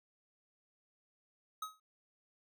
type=tone with exponential decay; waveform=square; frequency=1270 Hz; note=D#6; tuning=35 cents sharp; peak=-36 dBFS; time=1.62-1.8 s; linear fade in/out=5 ms; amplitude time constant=37 ms; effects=none

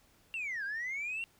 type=linear two-way sweep; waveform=sine; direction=down then up; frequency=2772 to 1556 to 2772 Hz; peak=-33 dBFS; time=0.34-1.24 s; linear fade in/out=0 ms; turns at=0.64 s; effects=tanh soft clip ceiling -32 dBFS + pink hiss -66 dBFS RMS until 1.39 s

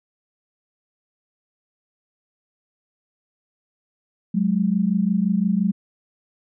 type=tone pair together; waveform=sine; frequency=185 / 210.8 Hz; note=F#3 / G#3; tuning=0 / +26 cents; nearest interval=major second; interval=226 cents; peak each=-20 dBFS; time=4.34-5.72 s; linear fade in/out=10 ms; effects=none

